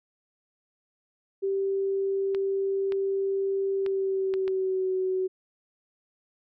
sine tone with pitch glide, 390.4 to 374.3 Hz, G4 to F#4, -7 to +20 cents, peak -24 dBFS, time 1.42-5.28 s, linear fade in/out 20 ms, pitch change -73 cents, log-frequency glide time 3.74-4.92 s
clicks, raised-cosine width 0.3 ms, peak -23 dBFS, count 5, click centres 2.348 / 2.922 / 3.863 / 4.339 / 4.479 s
effects none

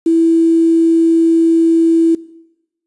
sine tone with quantisation, 329.6 Hz, E4, in tune, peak -8 dBFS, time 0.06-2.15 s, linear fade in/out 5 ms, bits 6, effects noise-tail reverb RT60 0.9 s tail -20 dB re dry + resampled to 24000 Hz

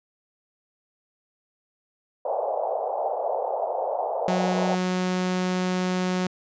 white band-pass noise, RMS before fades -27 dBFS, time 2.25-4.75 s, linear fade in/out 5 ms, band 490 to 820 Hz, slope 48 dB/octave
sawtooth tone, 183.1 Hz, F#3, 18 cents flat, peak -19 dBFS, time 4.28-6.27 s, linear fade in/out 2 ms
effects resampled to 16000 Hz

